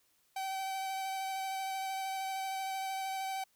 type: tone with vibrato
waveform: 45% pulse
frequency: 769 Hz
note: G5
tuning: 33 cents flat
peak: -35 dBFS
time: 0.36-3.44 s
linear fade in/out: 5 ms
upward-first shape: square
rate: 13 Hz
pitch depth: 10 cents each way
effects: white hiss -72 dBFS RMS until 3.55 s